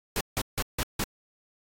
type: noise bursts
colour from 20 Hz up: pink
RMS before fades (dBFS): -28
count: 5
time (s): 0.16-1.04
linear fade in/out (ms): 2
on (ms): 48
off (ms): 160
effects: AAC 64 kbps